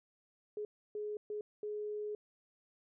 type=tone bursts at uneven times; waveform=sine; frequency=420 Hz; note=G#4; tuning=19 cents sharp; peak=-37 dBFS; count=4; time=0.57-0.65 / 0.95-1.17 / 1.3-1.41 / 1.63-2.15 s; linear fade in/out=2 ms; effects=none